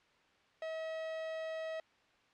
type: tone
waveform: 45% pulse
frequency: 641 Hz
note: E5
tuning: 49 cents flat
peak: -38 dBFS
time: 0.62-1.8 s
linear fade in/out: 2 ms
effects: white hiss -68 dBFS RMS until 2.33 s + low-pass 3000 Hz 12 dB/octave